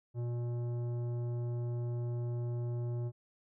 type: tone with tanh clipping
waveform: sine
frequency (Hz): 120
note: B2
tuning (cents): -49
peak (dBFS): -35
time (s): 0.14-3.12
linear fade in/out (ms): 50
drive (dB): 12
effects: none